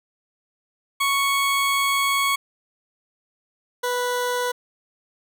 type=tone pair in turn; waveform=20% pulse; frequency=1108.7 / 492.4 Hz; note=C#6 / B4; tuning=0 / -5 cents; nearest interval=octave + major second; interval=1405 cents; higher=first; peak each=-14 / -17 dBFS; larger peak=first; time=1-2.36 / 3.83-4.52 s; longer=first; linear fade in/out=10 ms; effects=none